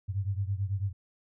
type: beating tone pair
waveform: sine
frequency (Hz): 95.6 / 104.7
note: G2 / G#2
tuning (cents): -43 / +15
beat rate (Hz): 9.1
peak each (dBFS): -30 / -33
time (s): 0.08-0.93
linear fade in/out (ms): 20
effects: none